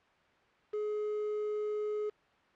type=tone with quantisation; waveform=triangle; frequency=421.9 Hz; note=G#4; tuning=27 cents sharp; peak=-30 dBFS; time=0.73-2.1 s; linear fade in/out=10 ms; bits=8; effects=white hiss -65 dBFS RMS until 2.55 s + low-pass 2000 Hz 12 dB/octave